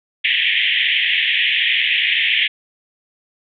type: band-pass noise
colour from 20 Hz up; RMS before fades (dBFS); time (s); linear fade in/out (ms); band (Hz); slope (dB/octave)
white; -17; 0.24-2.48; 10; 1800 to 3400; 96
effects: none